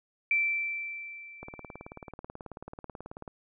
sine tone with exponential decay, 2337 Hz, D7, 9 cents flat, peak -22 dBFS, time 0.31-2.11 s, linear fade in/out 2 ms, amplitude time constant 390 ms
click train, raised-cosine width 1 ms, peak -27 dBFS, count 35, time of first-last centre 1.43-3.278 s, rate 18.4 Hz
effects none

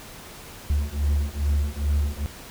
triangle beating tone pair, 71.4 / 73.8 Hz, D2 / D2, -48 / +9 cents, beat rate 2.4 Hz, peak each -22 dBFS, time 0.7-2.26 s, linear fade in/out 0 ms, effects pink hiss -42 dBFS RMS until 2.5 s

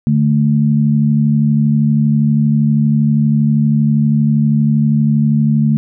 sine tone pair together, 146.83 / 219.4 Hz, D3 / A3, 0 / -5 cents, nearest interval perfect fifth, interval 695 cents, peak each -12 dBFS, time 0.07-5.77 s, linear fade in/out 0 ms, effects none

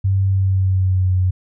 sine tone with pitch glide, 96.7 to 92.12 Hz, G2 to F#2, -23 to -7 cents, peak -13 dBFS, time 0.04-1.31 s, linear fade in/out 10 ms, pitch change -84 cents, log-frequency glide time 0.27-1.15 s, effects none

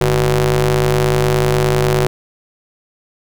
sawtooth ring-modulated tone, 116.54 Hz, A#2, in tune, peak -5 dBFS, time 0.01-2.07 s, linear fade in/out 0 ms, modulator 258 Hz, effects none

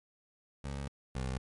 20% pulse tone pair in turn, 69.3 / 64.77 Hz, C#2 / C2, 0 / -17 cents, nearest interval minor second, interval 117 cents, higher first, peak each -32 / -29 dBFS, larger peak second, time 0.64-0.88 / 1.15-1.38 s, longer first, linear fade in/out 5 ms, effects MP3 48 kbps

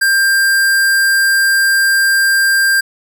square tone, 1590 Hz, G6, 24 cents sharp, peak -10 dBFS, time 0.01-2.81 s, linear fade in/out 10 ms, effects none

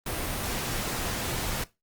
pink noise, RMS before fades -31 dBFS, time 0.06-1.64 s, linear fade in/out 5 ms, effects noise-tail reverb RT60 0.2 s tail -17 dB re dry + Opus 32 kbps

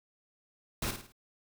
pink noise with echo, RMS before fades -33 dBFS, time 0.82-0.91 s, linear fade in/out 5 ms, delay 53 ms, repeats 4, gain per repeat -7 dB, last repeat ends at 1.122 s, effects none

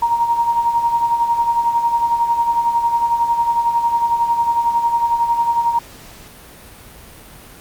sine tone with tremolo, 936 Hz, A#5, 7 cents sharp, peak -11 dBFS, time 0.02-5.79 s, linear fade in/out 5 ms, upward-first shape sine, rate 11 Hz, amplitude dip 60%, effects pink hiss -40 dBFS RMS until 7.6 s + Opus 48 kbps

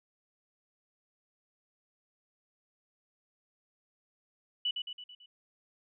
sine tone with echo, 2960 Hz, F#7, in tune, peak -28 dBFS, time 4.65-4.71 s, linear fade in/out 5 ms, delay 110 ms, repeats 5, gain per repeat -5 dB, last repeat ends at 5.26 s, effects none

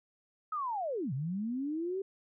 sine linear two-way sweep, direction down then up, 1293 to 123.47 to 395.6 Hz, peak -32 dBFS, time 0.52-2.02 s, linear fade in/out 5 ms, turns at 1.13 s, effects none

